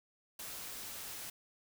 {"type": "noise", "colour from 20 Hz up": "white", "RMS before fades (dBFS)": -45, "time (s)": [0.39, 1.3], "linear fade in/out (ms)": 5, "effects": []}